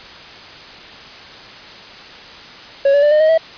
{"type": "tone with pitch steps", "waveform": "triangle", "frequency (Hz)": [554.4, 572, 590.1, 608.8, 628.1, 648], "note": ["C#5", "D5", "D5", "D#5", "D#5", "E5"], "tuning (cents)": [0, -46, 8, -38, 16, -30], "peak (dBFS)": -7, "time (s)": [2.85, 3.378], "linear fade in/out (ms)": 5, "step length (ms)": 88, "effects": ["white hiss -36 dBFS RMS until 3.57 s", "resampled to 11025 Hz"]}